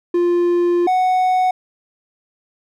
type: tone pair in turn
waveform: triangle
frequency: 349.2 / 739.9 Hz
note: F4 / F#5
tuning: 0 / 0 cents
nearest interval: octave + minor second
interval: 1300 cents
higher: second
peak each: -11 dBFS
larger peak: neither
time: 0.14-0.87 / 0.87-1.51 s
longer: first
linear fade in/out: 5 ms
effects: none